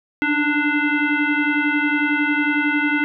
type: tone with frequency modulation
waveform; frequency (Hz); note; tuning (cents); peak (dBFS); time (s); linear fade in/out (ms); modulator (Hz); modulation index
sine; 881; A5; +2; -16; 0.22-3.04; 0; 591; 2.5
effects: none